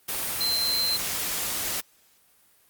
sine tone in noise, 4111 Hz, C8, 31 cents flat, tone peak -23 dBFS, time 0.4-0.97 s, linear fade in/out 10 ms, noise white, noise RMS -29 dBFS, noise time 0.08-1.81 s, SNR +3 dB, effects white hiss -61 dBFS RMS until 2.69 s + Opus 32 kbps

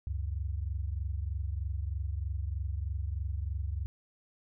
sine tone pair together, 69.3 / 92.5 Hz, C#2 / F#2, 0 / 0 cents, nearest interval perfect fourth, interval 500 cents, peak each -33 / -36 dBFS, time 0.07-3.86 s, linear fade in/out 0 ms, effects none

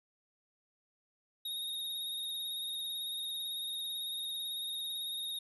square tone with vibrato, 3729 Hz, A#7, in tune, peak -37 dBFS, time 1.45-5.39 s, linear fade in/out 5 ms, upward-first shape sine, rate 18 Hz, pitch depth 32 cents each way, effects none

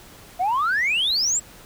sine exponential sweep, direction up, 688 to 7902 Hz, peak -17 dBFS, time 0.39-1.4 s, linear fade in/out 20 ms, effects tanh soft clip ceiling -16 dBFS + pink hiss -46 dBFS RMS until 1.65 s

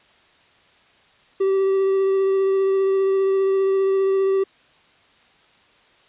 triangle tone with vibrato, 386.9 Hz, G4, 23 cents flat, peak -14 dBFS, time 1.4-4.44 s, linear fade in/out 10 ms, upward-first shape triangle, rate 15 Hz, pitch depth 13 cents each way, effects white hiss -55 dBFS RMS until 6.08 s + resampled to 8000 Hz

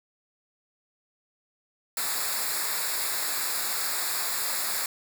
white noise with comb filter, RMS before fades -29 dBFS, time 1.97-4.86 s, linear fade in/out 2 ms, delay 0.33 ms, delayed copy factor -0.8, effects none

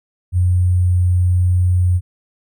sine tone with sample-and-hold, 89.9 Hz, F#2, 49 cents flat, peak -11 dBFS, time 0.32-2.01 s, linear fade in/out 50 ms, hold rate 8820 Hz, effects none

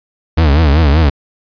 40% pulse tone with vibrato, 75.5 Hz, D2, 48 cents sharp, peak -6 dBFS, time 0.37-1.1 s, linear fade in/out 10 ms, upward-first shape triangle, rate 5.2 Hz, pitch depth 190 cents each way, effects resampled to 11025 Hz

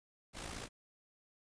pink noise with amplitude modulation, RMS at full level -42 dBFS, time 0.33-0.69 s, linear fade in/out 50 ms, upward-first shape sine, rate 55.9 Hz, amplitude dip 60%, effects resampled to 22050 Hz

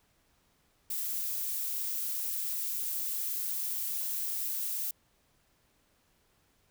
violet noise, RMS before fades -34 dBFS, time 0.9-4.91 s, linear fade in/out 5 ms, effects pink hiss -70 dBFS RMS until 6.7 s

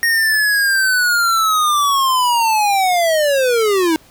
square linear sweep, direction down, 1864.7 to 310 Hz, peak -13 dBFS, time 0.03-3.96 s, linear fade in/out 0 ms, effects pink hiss -48 dBFS RMS until 4.1 s

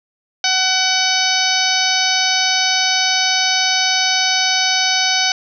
harmonic tone with a mistuned harmonic, 750 Hz, F#5, 23 cents sharp, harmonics 1 / 2 / 3 / 4 / 5 / 6 / 7 / 8, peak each -22 / -22 / -22 / -22 / -22 / -22 / -22 / -22 dBFS, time 0.44-5.32 s, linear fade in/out 2 ms, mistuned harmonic 3, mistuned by +18 cents, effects none

